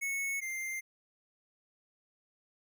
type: tone pair in turn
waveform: square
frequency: 2203 / 2097 Hz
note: C#7 / C7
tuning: -11 / +3 cents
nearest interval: minor second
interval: 86 cents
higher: first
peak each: -33 / -36 dBFS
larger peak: first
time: 0.01-0.41 / 0.41-0.81 s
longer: neither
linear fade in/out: 20 ms
effects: none